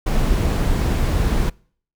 brown noise, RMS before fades -18 dBFS, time 0.06-1.5 s, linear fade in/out 10 ms, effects noise-tail reverb RT60 0.5 s tail -25 dB re dry

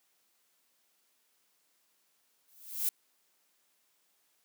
violet noise with exponential growth, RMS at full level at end -27 dBFS, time 2.48-2.89 s, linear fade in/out 1 ms, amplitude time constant 88 ms, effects white hiss -73 dBFS RMS until 4.44 s + high-pass 200 Hz 12 dB/octave

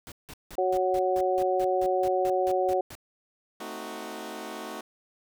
pink noise bursts, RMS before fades -43 dBFS, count 14, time 0.07-2.952 s, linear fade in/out 0 ms, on 48 ms, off 170 ms
harmonic tone, 185 Hz, F#3, in tune, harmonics 2 / 3 / 4, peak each -27 / -27 / -27 dBFS, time 0.58-2.81 s, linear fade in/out 5 ms
15% pulse chord, A diminished seventh, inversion none, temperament equal with one note detuned, 222.2 / 261.6 / 311.1 / 370 Hz, A3 / C4 / Eb4 / Gb4, +17 / 0 / 0 / 0 cents, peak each -35 / -38 / -35 / -34 dBFS, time 3.6-4.81 s, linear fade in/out 5 ms
effects none

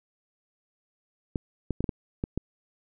clicks, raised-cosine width 3 ms, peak -15 dBFS, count 7, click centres 1.358 / 1.707 / 1.806 / 1.842 / 1.892 / 2.239 / 2.376 s, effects none

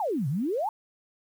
sine exponential two-way sweep, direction down then up, 924 to 125.7 to 924 Hz, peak -25 dBFS, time 0-0.69 s, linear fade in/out 2 ms, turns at 0.28 s, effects 9-bit

